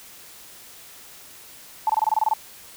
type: tone bursts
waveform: sine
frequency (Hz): 875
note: A5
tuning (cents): -10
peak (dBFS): -16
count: 10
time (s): 1.87-2.336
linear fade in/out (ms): 2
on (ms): 25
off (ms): 24
effects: white hiss -45 dBFS RMS until 2.76 s